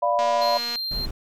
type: chord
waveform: sine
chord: B diminished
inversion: first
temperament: equal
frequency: 587.3 / 698.5 / 987.8 Hz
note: D5 / F5 / B5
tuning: 0 / 0 / 0 cents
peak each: -23 dBFS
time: 0.02-0.58 s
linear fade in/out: 10 ms
type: click train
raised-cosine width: 0.2 ms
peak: -17 dBFS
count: 136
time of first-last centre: 0.19-0.757 s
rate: 238 Hz
type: tone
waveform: triangle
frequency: 4174 Hz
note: C8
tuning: 5 cents flat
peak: -25 dBFS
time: 0.41-1.06 s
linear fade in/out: 10 ms
type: noise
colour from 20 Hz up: brown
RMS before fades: -30 dBFS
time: 0.91-1.11 s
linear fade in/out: 5 ms
effects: none